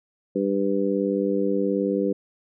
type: harmonic tone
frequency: 98.7 Hz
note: G2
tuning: 12 cents sharp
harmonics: 2 / 3 / 4 / 5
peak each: -26 / -26 / -26 / -26 dBFS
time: 0.35-2.13 s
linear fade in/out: 10 ms
effects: none